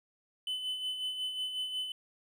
triangle tone with tremolo, 3021 Hz, F#7, 35 cents sharp, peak -30 dBFS, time 0.47-1.92 s, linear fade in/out 2 ms, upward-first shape sine, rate 5.5 Hz, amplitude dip 50%, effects none

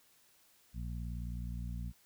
harmonic tone, 59.2 Hz, A#1, 27 cents sharp, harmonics 1 / 2 / 3 / 4, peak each -39 / -44 / -46 / -52 dBFS, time 0.73-1.93 s, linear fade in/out 50 ms, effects white hiss -67 dBFS RMS until 2.05 s

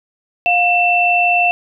sine tone pair together, 709 / 2677 Hz, F5 / E7, +26 / +26 cents, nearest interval octave + major seventh, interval 2300 cents, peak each -14 / -13 dBFS, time 0.46-1.51 s, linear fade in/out 0 ms, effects none

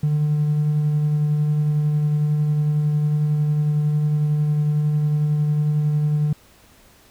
triangle tone with tremolo, 149.8 Hz, D3, 35 cents sharp, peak -12 dBFS, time 0.03-6.33 s, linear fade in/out 5 ms, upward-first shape sine, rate 11 Hz, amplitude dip 35%, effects tanh soft clip ceiling -12 dBFS + pink hiss -52 dBFS RMS until 7.1 s

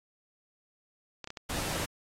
clicks, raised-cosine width 0.2 ms, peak -23 dBFS, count 7, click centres 1.243 / 1.274 / 1.304 / 1.372 / 1.586 / 1.714 / 1.751 s
pink noise, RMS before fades -34 dBFS, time 1.49-1.86 s, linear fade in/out 10 ms
effects low-pass 12000 Hz 12 dB/octave + AAC 48 kbps

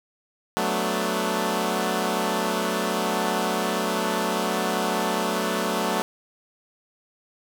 10% pulse chord, B minor seventh, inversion second, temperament equal, 185 / 220 / 246.9 / 293.7 Hz, F#3 / A3 / B3 / D4, 0 / 0 / 0 / 0 cents, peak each -19 / -18 / -23 / -24 dBFS, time 0.57-6.02 s, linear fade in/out 0 ms, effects none

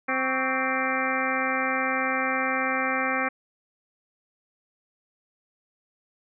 harmonic tone with a mistuned harmonic, 261.6 Hz, C4, in tune, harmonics 1 / 2 / 3 / 4 / 5 / 6 / 7 / 8 / 9, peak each -32 / -32 / -32 / -32 / -32 / -32 / -32 / -32 / -32 dBFS, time 0.08-3.29 s, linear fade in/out 10 ms, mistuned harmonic 4, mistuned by +120 cents, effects none

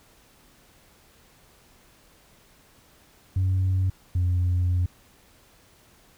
sine tone pair in turn, 93.7 / 89.28 Hz, F#2 / F2, +22 / +39 cents, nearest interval minor second, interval 83 cents, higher first, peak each -18 dBFS, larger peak neither, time 3.36-3.9 / 4.15-4.86 s, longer second, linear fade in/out 5 ms, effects tanh soft clip ceiling -18 dBFS + pink hiss -57 dBFS RMS until 6.17 s

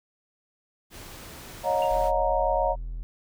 pink noise, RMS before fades -43 dBFS, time 0.9-2.12 s, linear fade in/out 50 ms
sine chord, D# minor seventh, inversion third, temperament equal with one note detuned, 554.4 / 622.3 / 721.4 / 932.3 Hz, C#5 / D#5 / F#5 / A#5, 0 / 0 / -44 / 0 cents, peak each -27 dBFS, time 1.63-2.76 s, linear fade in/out 50 ms
sine tone with exponential decay, 2794 Hz, F7, in tune, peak -33 dBFS, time 1.82-1.97 s, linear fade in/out 2 ms, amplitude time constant 31 ms
triangle tone, 41.2 Hz, E1, in tune, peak -29 dBFS, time 1.91-3.03 s, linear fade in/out 0 ms
effects none

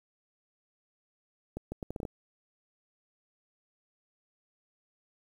accelerating click train, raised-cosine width 2 ms, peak -23 dBFS, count 8, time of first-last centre 1.57-2.052 s, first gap 150 ms, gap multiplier 0.72, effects 9-bit

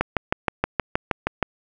click train, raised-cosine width 0.5 ms, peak -4 dBFS, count 10, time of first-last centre 0.01-1.427 s, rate 6.35 Hz, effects none

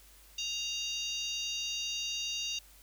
harmonic tone with a mistuned harmonic, 932.3 Hz, A#5, in tune, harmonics 3 / 4 / 5 / 6 / 7, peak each -37 / -39 / -41 / -43 / -44 dBFS, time 0.38-2.59 s, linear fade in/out 5 ms, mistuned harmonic 6, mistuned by +79 cents, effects added 50 Hz sine -59 dBFS peak until 2.82 s + white hiss -59 dBFS RMS until 2.82 s

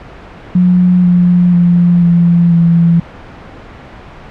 sine tone with pitch steps, 180 / 177.11 / 174.27 / 171.47 / 168.72 Hz, F#3 / F3 / F3 / F3 / E3, -47 / +25 / -3 / -31 / +41 cents, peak -5 dBFS, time 0.55-3 s, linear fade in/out 5 ms, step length 490 ms, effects pink hiss -32 dBFS RMS until 4.3 s + low-pass 2000 Hz 12 dB/octave

